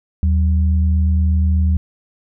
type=tone pair together; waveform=sine; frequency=78.28 / 186.5 Hz; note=D#2 / F#3; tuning=+11 / +14 cents; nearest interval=octave + minor third; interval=1503 cents; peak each=-12 / -23 dBFS; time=0.23-1.77 s; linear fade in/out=0 ms; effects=none